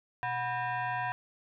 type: tone with frequency modulation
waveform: sine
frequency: 123.47 Hz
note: B2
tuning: in tune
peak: -30 dBFS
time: 0.23-1.12 s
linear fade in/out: 0 ms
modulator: 856 Hz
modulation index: 2
effects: none